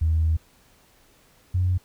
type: tone pair in turn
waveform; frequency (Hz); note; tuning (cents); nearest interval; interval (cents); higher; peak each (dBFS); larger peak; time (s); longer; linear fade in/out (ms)
sine; 80 / 90.96; D#2 / F#2; +49 / -29; major second; 222; second; -17 / -18; first; 0.01-0.37 / 1.54-1.78; first; 10
effects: tanh soft clip ceiling -13 dBFS + pink hiss -58 dBFS RMS until 1.84 s